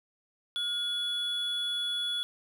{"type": "tone pair together", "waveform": "triangle", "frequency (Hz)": [1429, 3399], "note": ["F6", "G#7"], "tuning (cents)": [39, 39], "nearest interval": "octave + minor third", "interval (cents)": 1500, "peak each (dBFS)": [-39, -28], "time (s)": [0.56, 2.23], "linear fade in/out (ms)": 0, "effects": []}